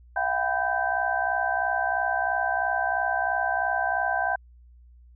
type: tone cluster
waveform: sine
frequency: 660 / 723 / 786 / 993 / 1557 Hz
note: E5 / F#5 / G5 / B5 / G6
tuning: +2 / -40 / +4 / +9 / -12 cents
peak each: -32 / -28 / -29 / -34 / -27 dBFS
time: 0.16-4.36 s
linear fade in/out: 5 ms
effects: added 60 Hz sine -49 dBFS peak until 5.15 s